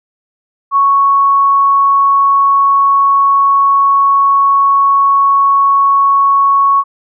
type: tone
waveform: sine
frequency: 1108.7 Hz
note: C#6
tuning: in tune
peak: -6 dBFS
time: 0.71-6.84 s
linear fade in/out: 50 ms
effects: none